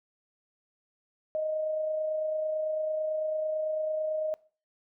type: tone with amplitude modulation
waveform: sine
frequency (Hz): 622.3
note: D#5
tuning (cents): 0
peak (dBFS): -26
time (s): 1.35-4.34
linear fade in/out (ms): 0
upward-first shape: sine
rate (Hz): 29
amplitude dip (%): 30
effects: noise-tail reverb RT60 0.4 s tail -22 dB re dry